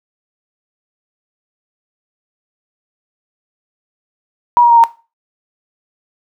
sine tone with pitch steps, 962 / 949.3 / 936.8 / 924.4 Hz, B5 / A#5 / A#5 / A#5, -46 / +31 / +8 / -15 cents, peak -4 dBFS, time 4.57-4.838 s, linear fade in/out 0 ms, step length 67 ms, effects noise-tail reverb RT60 0.3 s tail -17 dB re dry

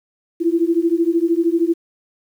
sine beating tone pair, 329.6 / 342.6 Hz, E4 / F4, 0 / -33 cents, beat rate 13 Hz, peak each -17 dBFS, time 0.4-1.74 s, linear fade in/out 20 ms, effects 8-bit

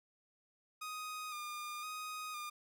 sawtooth tone with vibrato, 1229 Hz, D#6, 22 cents flat, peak -38 dBFS, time 0.81-2.5 s, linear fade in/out 10 ms, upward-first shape square, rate 0.98 Hz, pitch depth 28 cents each way, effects none

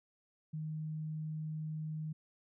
sine tone, 155.56 Hz, D#3, in tune, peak -37 dBFS, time 0.53-2.13 s, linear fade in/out 10 ms, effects none

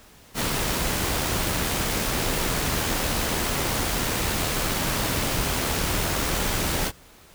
pink noise with amplitude modulation, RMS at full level -24 dBFS, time 0.34-6.92 s, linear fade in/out 50 ms, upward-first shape sine, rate 79.7 Hz, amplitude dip 25%, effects pink hiss -51 dBFS RMS until 7.34 s

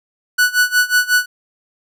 45% pulse tone with tremolo, 1480 Hz, F#6, in tune, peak -9 dBFS, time 0.38-1.26 s, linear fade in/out 10 ms, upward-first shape sine, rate 5.5 Hz, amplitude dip 90%, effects none

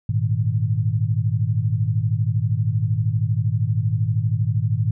sine chord, Ab suspended second, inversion none, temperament equal, 103.83 / 116.54 / 155.56 Hz, Ab2 / Bb2 / Eb3, 0 / 0 / 0 cents, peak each -21 / -21 / -26 dBFS, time 0.09-4.91 s, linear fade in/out 5 ms, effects none

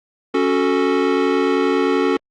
square chord, F# minor, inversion second, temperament equal, 277.2 / 370 / 440 Hz, C#4 / F#4 / A4, 0 / 0 / 0 cents, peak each -20 dBFS, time 0.34-2.17 s, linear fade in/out 5 ms, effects low-pass 3000 Hz 12 dB/octave + Opus 48 kbps

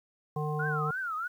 harmonic tone, 151.2 Hz, D#3, 49 cents flat, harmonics 1 / 3 / 5 / 7, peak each -31 / -36 / -38 / -39 dBFS, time 0.36-0.91 s, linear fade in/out 5 ms
sine tone with vibrato, 1395 Hz, F6, 2 cents flat, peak -31 dBFS, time 0.59-1.28 s, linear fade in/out 10 ms, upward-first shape triangle, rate 3.1 Hz, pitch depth 230 cents each way
effects 10-bit

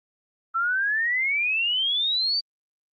sine exponential sweep, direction up, 1321 to 4675 Hz, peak -21 dBFS, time 0.54-2.41 s, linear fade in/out 20 ms, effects Opus 24 kbps

